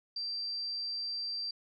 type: tone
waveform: sine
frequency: 4699 Hz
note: D8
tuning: in tune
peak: -34 dBFS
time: 0.16-1.51 s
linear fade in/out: 5 ms
effects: none